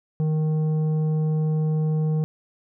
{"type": "tone with tanh clipping", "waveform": "sine", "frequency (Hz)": 155.56, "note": "D#3", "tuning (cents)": 0, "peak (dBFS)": -21, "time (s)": [0.2, 2.24], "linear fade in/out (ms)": 0, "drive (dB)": 8, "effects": []}